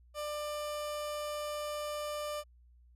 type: tone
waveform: 30% pulse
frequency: 595 Hz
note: D5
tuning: 22 cents sharp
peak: -33 dBFS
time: 0.14-2.44 s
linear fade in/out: 50 ms
effects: added 60 Hz sine -58 dBFS peak until 2.95 s + resampled to 32000 Hz